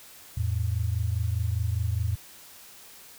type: tone pair together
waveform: sine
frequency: 85.06 / 110 Hz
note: F2 / A2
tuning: -45 / 0 cents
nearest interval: major third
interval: 445 cents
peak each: -27 dBFS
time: 0.37-2.16 s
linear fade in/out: 5 ms
effects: white hiss -49 dBFS RMS until 3.18 s